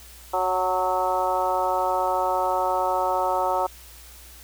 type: harmonic tone with a mistuned harmonic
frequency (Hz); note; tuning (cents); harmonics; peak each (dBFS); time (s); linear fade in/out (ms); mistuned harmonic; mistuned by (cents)
185; F#3; 0; 2 / 3 / 4 / 5 / 6 / 7; -32 / -27 / -26 / -25 / -32 / -30; 0.33-3.67; 10; 5; -26
effects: added 60 Hz sine -47 dBFS peak until 4.43 s + white hiss -47 dBFS RMS until 4.43 s